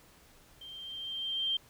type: tone with level ramp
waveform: sine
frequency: 3157 Hz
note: G7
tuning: 12 cents sharp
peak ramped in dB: -45 to -27 dBFS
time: 0.61-1.57 s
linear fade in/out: 5 ms
effects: pink hiss -60 dBFS RMS until 1.69 s